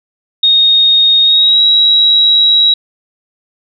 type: tone with pitch glide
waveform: sine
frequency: 3717 to 3864 Hz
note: A#7 to B7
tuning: -6 to -39 cents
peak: -5 dBFS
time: 0.43-2.74 s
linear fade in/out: 5 ms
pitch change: +67 cents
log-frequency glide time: 1.23-1.6 s
effects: none